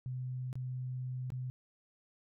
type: tone with dropouts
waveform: sine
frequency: 127.4 Hz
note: C3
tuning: 46 cents flat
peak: -36 dBFS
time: 0.06-1.5 s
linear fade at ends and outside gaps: 0 ms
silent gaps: 0.529-0.555 / 1.303-1.32 s
effects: none